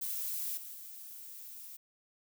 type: noise with level steps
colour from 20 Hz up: violet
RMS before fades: -37 / -46 / -48 dBFS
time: 0.01-1.77 s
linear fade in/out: 10 ms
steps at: 0.57 / 0.74 s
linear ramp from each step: 5 ms
effects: none